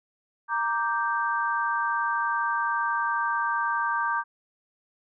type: chord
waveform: sine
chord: G minor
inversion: first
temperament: equal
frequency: 932.3 / 1174.7 / 1568 Hz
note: Bb5 / D6 / G6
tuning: 0 / 0 / 0 cents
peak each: -28 dBFS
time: 0.48-4.24 s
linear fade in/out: 50 ms
effects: none

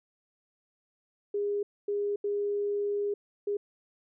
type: tone bursts at uneven times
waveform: sine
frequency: 408.4 Hz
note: G#4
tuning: 29 cents flat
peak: -27 dBFS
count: 4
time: 1.34-1.63 / 1.88-2.16 / 2.24-3.14 / 3.47-3.57 s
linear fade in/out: 5 ms
effects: none

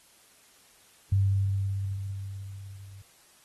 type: tone with level ramp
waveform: sine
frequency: 98 Hz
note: G2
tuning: in tune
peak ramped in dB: -19 to -44 dBFS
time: 1.12-3.02 s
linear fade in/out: 5 ms
effects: white hiss -59 dBFS RMS until 3.44 s + AAC 32 kbps

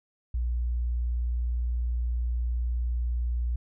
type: tone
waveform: sine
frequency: 59.8 Hz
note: A#1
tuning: 45 cents sharp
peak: -25 dBFS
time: 0.34-3.56 s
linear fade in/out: 5 ms
effects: none

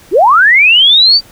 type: linear sweep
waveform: sine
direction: up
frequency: 293.7 to 4699 Hz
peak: -3 dBFS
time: 0.11-1.21 s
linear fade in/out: 50 ms
effects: pink hiss -40 dBFS RMS until 1.31 s

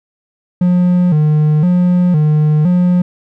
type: tone with vibrato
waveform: triangle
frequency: 164.81 Hz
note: E3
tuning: in tune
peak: -6 dBFS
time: 0.61-3.02 s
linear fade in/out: 5 ms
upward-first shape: square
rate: 0.98 Hz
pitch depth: 140 cents each way
effects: none

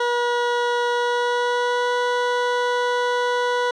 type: tone with pitch glide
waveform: 20% pulse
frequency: 482.1 to 489.7 Hz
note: B4 to B4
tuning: -42 to -15 cents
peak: -14 dBFS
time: 0-3.71 s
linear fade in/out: 5 ms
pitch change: +27 cents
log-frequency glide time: 0.89-1.94 s
effects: low-pass 4000 Hz 12 dB/octave

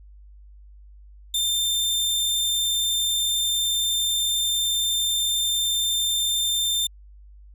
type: tone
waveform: sawtooth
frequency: 3589 Hz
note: A7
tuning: 34 cents sharp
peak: -18 dBFS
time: 1.34-6.87 s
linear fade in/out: 5 ms
effects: added 50 Hz sine -44 dBFS peak until 7.54 s

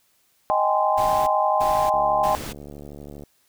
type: chord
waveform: sine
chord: Ab major seventh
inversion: second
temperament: just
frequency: 623 / 778.7 / 830.6 / 1038.3 Hz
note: Eb5 / G5 / Ab5 / C6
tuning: +2 / -12 / 0 / -14 cents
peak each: -23 dBFS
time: 0.5-2.35 s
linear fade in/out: 0 ms
type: noise bursts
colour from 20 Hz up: pink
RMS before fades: -34 dBFS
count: 3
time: 0.97-2.53 s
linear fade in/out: 10 ms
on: 300 ms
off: 330 ms
type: click train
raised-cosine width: 2 ms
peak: -26 dBFS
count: 95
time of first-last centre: 1.94-3.237 s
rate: 72.5 Hz
effects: white hiss -64 dBFS RMS until 3.48 s

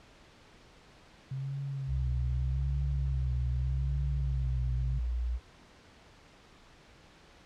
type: tone with vibrato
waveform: sine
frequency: 131.6 Hz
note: C3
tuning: 10 cents sharp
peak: -33 dBFS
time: 1.31-4.99 s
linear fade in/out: 5 ms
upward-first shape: sine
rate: 0.82 Hz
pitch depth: 94 cents each way
type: tone with pitch glide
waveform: sine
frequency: 65.41 to 59.64 Hz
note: C2 to A#1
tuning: 0 to +40 cents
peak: -29 dBFS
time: 1.87-5.4 s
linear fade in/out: 50 ms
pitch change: -160 cents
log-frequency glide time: 3.55-4.91 s
effects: pink hiss -57 dBFS RMS until 7.45 s + low-pass 5000 Hz 12 dB/octave

